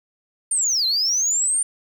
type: linear two-way sweep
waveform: sine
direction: down then up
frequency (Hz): 9070 to 3996 to 9070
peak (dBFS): -16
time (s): 0.51-1.63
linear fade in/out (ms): 5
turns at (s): 0.86
effects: tanh soft clip ceiling -15 dBFS + 8-bit